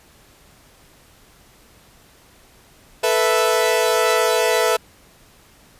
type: chord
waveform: sawtooth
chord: A suspended second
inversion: none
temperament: equal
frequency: 440 / 493.9 / 659.3 Hz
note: A4 / B4 / E5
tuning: 0 / 0 / 0 cents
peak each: -16 / -16 / -16 dBFS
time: 3.03-4.77 s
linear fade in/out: 10 ms
effects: pink hiss -51 dBFS RMS until 5.79 s + resampled to 32000 Hz